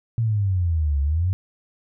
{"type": "exponential two-way sweep", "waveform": "sine", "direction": "down then up", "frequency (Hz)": [117.8, 68.7, 96.6], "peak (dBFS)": -18, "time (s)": [0.18, 1.33], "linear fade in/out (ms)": 0, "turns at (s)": 1.01, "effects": []}